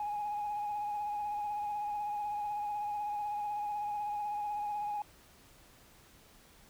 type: tone with vibrato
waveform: sine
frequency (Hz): 830.6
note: G#5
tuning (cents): 0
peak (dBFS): -32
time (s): 0-5.02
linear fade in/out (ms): 2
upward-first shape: sine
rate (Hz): 16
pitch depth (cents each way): 27
effects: tanh soft clip ceiling -30 dBFS + pink hiss -60 dBFS RMS until 6.69 s